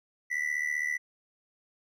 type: tone with amplitude modulation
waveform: triangle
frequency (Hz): 1975.5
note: B6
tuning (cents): 0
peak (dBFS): -23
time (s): 0.3-0.98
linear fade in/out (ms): 20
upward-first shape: sine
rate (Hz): 75.4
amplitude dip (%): 80
effects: none